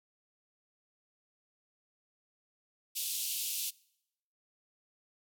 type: band-pass noise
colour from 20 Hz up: white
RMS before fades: -36 dBFS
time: 2.95-3.71 s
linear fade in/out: 20 ms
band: 2700 to 16000 Hz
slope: 48 dB/octave
effects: noise-tail reverb RT60 0.8 s tail -24 dB re dry